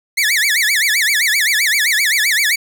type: tone with vibrato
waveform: sawtooth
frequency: 1975.5 Hz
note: B6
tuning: in tune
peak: -9 dBFS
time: 0.17-2.56 s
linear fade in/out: 10 ms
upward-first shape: sine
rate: 7.7 Hz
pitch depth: 280 cents each way
effects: none